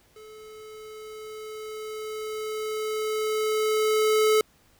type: tone with level ramp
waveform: square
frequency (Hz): 432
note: A4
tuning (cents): -32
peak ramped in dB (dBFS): -45 to -18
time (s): 0.16-4.41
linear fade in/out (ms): 2
effects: pink hiss -61 dBFS RMS until 4.79 s